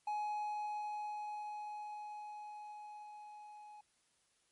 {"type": "tone with level ramp", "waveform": "triangle", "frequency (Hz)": 840, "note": "G#5", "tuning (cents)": 19, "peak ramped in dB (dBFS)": [-33, -50], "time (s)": [0.07, 3.81], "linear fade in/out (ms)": 5, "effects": ["white hiss -75 dBFS RMS until 4.51 s", "MP3 48 kbps"]}